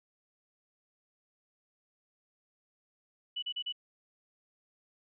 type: tone bursts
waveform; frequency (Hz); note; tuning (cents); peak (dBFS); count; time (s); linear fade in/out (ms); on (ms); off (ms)
sine; 2960; F#7; 0; -33; 4; 3.36-3.725; 10; 65; 35
effects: none